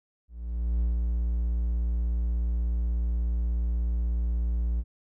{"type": "tone with ADSR envelope", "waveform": "triangle", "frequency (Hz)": 58.27, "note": "A#1", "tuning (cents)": 0, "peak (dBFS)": -20, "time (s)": [0.28, 4.84], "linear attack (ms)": 530, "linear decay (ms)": 150, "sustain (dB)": -2, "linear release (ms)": 47, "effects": []}